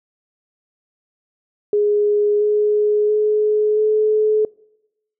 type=tone with pitch steps; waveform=sine; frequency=415.3 / 419.9 / 424.5 / 429.2 Hz; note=G#4 / G#4 / G#4 / A4; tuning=0 / +19 / +38 / -43 cents; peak=-13 dBFS; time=1.73-4.45 s; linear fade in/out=2 ms; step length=680 ms; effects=noise-tail reverb RT60 0.9 s tail -24 dB re dry